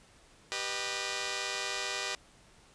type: chord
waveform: 5% pulse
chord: G augmented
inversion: none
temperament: just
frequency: 392 / 490 / 612.5 Hz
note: G4 / B4 / D#5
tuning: 0 / -14 / -27 cents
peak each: -27 dBFS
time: 0.52-2.15 s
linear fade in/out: 0 ms
effects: pink hiss -60 dBFS RMS until 2.74 s + resampled to 22050 Hz

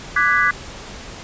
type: chord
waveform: sine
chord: G# half-diminished seventh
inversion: second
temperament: equal with one note detuned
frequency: 1174.7 / 1480 / 1661.2 / 1987 Hz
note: D6 / F#6 / G#6 / B6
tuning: 0 / 0 / 0 / +10 cents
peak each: -19 dBFS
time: 0.16-0.51 s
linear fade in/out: 5 ms
effects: pink hiss -35 dBFS RMS until 1.23 s + resampled to 16000 Hz

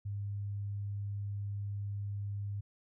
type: tone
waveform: sine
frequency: 101.2 Hz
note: G#2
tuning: 44 cents flat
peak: -35 dBFS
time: 0.05-2.61 s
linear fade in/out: 10 ms
effects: none

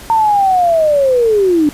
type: linear sweep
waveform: sine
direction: down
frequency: 915 to 286.9 Hz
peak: -8 dBFS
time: 0.1-1.69 s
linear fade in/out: 0 ms
effects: pink hiss -34 dBFS RMS until 1.73 s + resampled to 32000 Hz

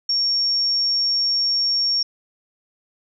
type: tone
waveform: sine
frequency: 5520 Hz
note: F8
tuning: 21 cents flat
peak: -17 dBFS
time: 0.09-2.03 s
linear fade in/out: 5 ms
effects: none

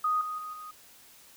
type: tone with level steps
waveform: sine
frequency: 1244.5 Hz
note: D#6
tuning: in tune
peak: -24 / -32 / -36 / -40 dBFS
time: 0.04-0.71 s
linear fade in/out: 5 ms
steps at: 0.21 / 0.38 / 0.53 s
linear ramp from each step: 2 ms
effects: white hiss -55 dBFS RMS until 1.36 s

